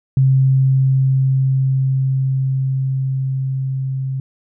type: tone with level ramp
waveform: sine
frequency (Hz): 133.1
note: C3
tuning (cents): +30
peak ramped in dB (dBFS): -9 to -19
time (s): 0.17-4.2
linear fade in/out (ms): 2
effects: none